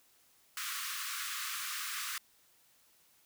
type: high-pass noise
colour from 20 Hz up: pink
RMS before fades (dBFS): -39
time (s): 0.57-2.18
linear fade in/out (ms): 2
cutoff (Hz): 1100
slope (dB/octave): 96
effects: white hiss -67 dBFS RMS until 3.25 s

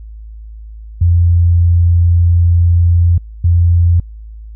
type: tone pair in turn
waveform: sine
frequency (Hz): 86.1 / 86.1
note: F2 / F2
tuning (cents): -24 / -24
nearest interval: unison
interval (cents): 0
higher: neither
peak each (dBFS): -6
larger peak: neither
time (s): 1.01-3.18 / 3.44-4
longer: first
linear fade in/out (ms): 5
effects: added 54 Hz sine -28 dBFS peak until 4.55 s

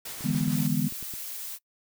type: noise with tremolo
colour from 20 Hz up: white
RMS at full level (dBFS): -37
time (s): 0.05-0.67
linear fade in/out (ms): 5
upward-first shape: triangle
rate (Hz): 6.7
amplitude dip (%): 30
type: clicks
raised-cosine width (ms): 3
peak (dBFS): -31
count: 8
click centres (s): 0.208 / 0.303 / 0.348 / 0.413 / 0.476 / 0.924 / 1.027 / 1.138
type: chord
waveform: sine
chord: E dominant seventh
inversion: third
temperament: just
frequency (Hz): 148.33 / 164.81 / 206 / 247.2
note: D3 / E3 / G#3 / B3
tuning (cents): +18 / 0 / -14 / +2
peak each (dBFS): -29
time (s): 0.24-0.89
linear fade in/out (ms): 10
type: noise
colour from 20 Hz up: blue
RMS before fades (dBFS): -37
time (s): 0.52-1.59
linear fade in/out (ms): 50
effects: noise-tail reverb RT60 0.1 s tail -23 dB re dry

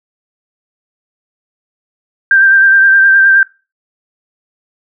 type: tone with vibrato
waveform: sine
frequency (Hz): 1576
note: G6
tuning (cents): +9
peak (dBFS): -4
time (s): 2.31-3.43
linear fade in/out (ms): 2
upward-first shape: sine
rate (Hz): 9.6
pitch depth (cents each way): 26
effects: noise-tail reverb RT60 0.3 s tail -23 dB re dry

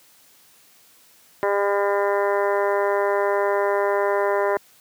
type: harmonic tone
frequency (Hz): 201.2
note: G3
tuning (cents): +45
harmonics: 2 / 3 / 4 / 5 / 6 / 7 / 8 / 9 / 10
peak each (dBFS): -22 / -23 / -29 / -26 / -37 / -33 / -37 / -32 / -39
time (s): 1.43-4.57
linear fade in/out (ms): 0
effects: white hiss -54 dBFS RMS until 4.8 s + high-pass 100 Hz 12 dB/octave

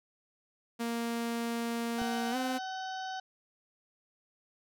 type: tone with pitch glide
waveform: sawtooth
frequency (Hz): 233.2 to 258.8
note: A#3 to C4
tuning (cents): +1 to -19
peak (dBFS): -28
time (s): 0.79-2.59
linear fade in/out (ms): 20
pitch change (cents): +180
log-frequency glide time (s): 2.31-2.36
type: harmonic tone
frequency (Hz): 756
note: F#5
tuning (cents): +37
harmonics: 1 / 2 / 4 / 5 / 6 / 7 / 8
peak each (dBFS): -37 / -43 / -49 / -51 / -53 / -54 / -55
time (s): 1.98-3.2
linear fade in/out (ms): 5
type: click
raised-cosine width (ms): 3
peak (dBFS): -29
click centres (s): 2.017
effects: none

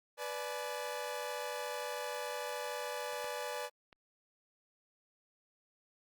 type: chord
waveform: sawtooth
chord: G# diminished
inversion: first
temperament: equal with one note detuned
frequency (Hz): 493.9 / 587.3 / 852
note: B4 / D5 / G#5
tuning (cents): 0 / 0 / +44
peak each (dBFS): -38 / -38 / -40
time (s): 0.17-3.7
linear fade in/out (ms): 50
type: clicks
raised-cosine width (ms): 0.3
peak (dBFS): -38 / -30 / -40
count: 3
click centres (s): 3.133 / 3.244 / 3.928
effects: Opus 48 kbps

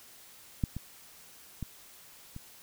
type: clicks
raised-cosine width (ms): 5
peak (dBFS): -15 / -24 / -23 / -29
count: 4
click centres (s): 0.638 / 0.766 / 1.627 / 2.364
effects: white hiss -54 dBFS RMS until 2.62 s

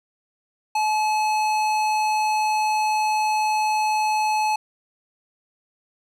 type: tone with tanh clipping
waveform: sine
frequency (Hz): 858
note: A5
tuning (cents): -44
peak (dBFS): -21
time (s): 0.75-4.56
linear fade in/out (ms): 5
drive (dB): 18
effects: none

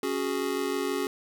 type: chord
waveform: square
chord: C# suspended fourth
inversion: none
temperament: just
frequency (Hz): 277.2 / 369.6 / 415.8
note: C#4 / F#4 / G#4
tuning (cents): 0 / -2 / +2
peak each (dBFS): -33 / -32 / -32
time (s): 0.03-1.07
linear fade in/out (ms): 2
effects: none

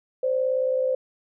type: tone pair together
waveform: sine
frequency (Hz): 518.2 / 577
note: C5 / D5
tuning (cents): -17 / -31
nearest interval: major second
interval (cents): 186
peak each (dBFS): -21 / -29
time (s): 0.23-0.95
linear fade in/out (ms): 5
effects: none

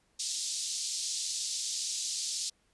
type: band-pass noise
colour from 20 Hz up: white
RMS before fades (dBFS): -35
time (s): 0.19-2.5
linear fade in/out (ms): 10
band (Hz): 4000 to 7600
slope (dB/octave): 24
effects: pink hiss -71 dBFS RMS until 2.73 s + resampled to 24000 Hz

